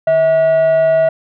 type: tone with frequency modulation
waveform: sine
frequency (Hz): 647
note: E5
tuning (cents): -32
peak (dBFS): -6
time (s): 0.07-1.09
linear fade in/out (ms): 5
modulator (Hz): 798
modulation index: 0.21
effects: tanh soft clip ceiling -8 dBFS